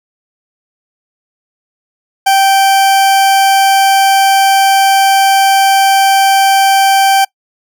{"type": "tone", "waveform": "40% pulse", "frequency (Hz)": 780, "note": "G5", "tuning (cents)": -9, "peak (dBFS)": -5, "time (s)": [2.26, 7.25], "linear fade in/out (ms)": 10, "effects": ["noise-tail reverb RT60 0.1 s tail -25 dB re dry"]}